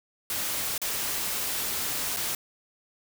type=noise with dropouts; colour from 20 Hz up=white; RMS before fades=-30 dBFS; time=0.3-2.35 s; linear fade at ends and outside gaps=2 ms; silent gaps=0.779-0.816 / 2.164-2.169 s; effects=none